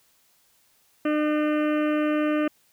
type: harmonic tone with a mistuned harmonic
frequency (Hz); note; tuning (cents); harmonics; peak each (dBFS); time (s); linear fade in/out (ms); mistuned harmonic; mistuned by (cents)
302; D4; +48; 1 / 2 / 4 / 5 / 6 / 7 / 8 / 9 / 10; -22 / -27 / -33 / -37 / -39 / -43 / -42 / -42 / -46; 1.05-2.48; 5; 7; -21
effects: white hiss -63 dBFS RMS until 2.72 s